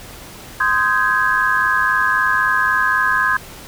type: chord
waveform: sine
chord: Ab major seventh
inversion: first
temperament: just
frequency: 1038.3 / 1245.9 / 1557.4 / 1661.2 Hz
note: C6 / Eb6 / G6 / Ab6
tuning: -14 / +2 / -12 / 0 cents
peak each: -19 / -22 / -20 / -17 dBFS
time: 0.6-3.37 s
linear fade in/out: 5 ms
effects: pink hiss -37 dBFS RMS until 3.67 s